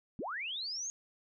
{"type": "linear sweep", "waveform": "sine", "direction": "up", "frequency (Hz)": [159.7, 6670], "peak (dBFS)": -36, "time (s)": [0.19, 0.9], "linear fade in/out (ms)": 0, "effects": []}